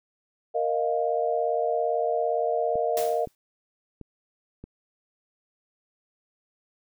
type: chord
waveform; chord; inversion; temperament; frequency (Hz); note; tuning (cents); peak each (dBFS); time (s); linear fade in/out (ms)
sine; Bb suspended fourth; none; just; 466.2 / 621.6 / 699.2; Bb4 / Eb5 / F5; 0 / -2 / +2; -27; 0.54-3.26; 20
type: clicks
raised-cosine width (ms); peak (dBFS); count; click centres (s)
3; -27; 4; 2.756 / 3.273 / 4.013 / 4.64
type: noise with exponential decay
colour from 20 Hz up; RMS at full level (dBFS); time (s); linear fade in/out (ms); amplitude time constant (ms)
white; -32; 2.97-3.35; 1; 81
effects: none